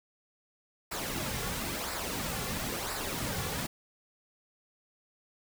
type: noise with flanger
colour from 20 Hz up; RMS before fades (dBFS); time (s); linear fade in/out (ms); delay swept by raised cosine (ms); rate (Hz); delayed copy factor
pink; -35; 0.91-3.67; 10; 0.31 to 3.21; 0.99; -0.55
effects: none